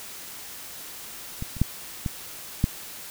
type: clicks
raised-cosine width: 5 ms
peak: -18 / -25 / -7 / -14 / -7 dBFS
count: 5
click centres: 1.424 / 1.567 / 1.616 / 2.062 / 2.641 s
effects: white hiss -40 dBFS RMS until 3.1 s